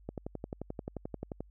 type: click train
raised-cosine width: 2 ms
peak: -24 dBFS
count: 16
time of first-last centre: 0.09-1.406 s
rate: 11.4 Hz
effects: added 50 Hz sine -55 dBFS peak until 1.5 s